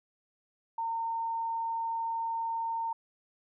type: tone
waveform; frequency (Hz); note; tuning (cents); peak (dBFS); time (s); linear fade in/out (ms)
sine; 913; A#5; -36; -30; 0.78-2.93; 5
effects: none